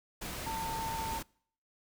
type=tone in noise; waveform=sine; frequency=899 Hz; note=A5; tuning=37 cents sharp; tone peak=-35 dBFS; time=0.46-1.19 s; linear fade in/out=10 ms; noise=pink; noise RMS=-40 dBFS; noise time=0.21-1.23 s; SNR=+2 dB; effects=noise-tail reverb RT60 0.6 s tail -26 dB re dry